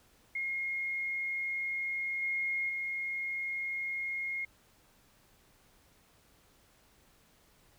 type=tone with level steps; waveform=sine; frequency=2146 Hz; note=C7; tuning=43 cents sharp; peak=-32 / -30 / -33 dBFS; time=0.35-4.45 s; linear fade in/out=5 ms; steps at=2.22 / 2.69 s; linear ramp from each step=5 ms; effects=pink hiss -65 dBFS RMS until 7.78 s